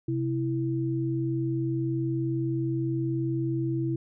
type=tone pair together; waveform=sine; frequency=130.55 / 329.6 Hz; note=C3 / E4; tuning=-3 / 0 cents; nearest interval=octave + major third; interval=1603 cents; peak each=-28 dBFS; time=0.08-3.96 s; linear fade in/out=5 ms; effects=none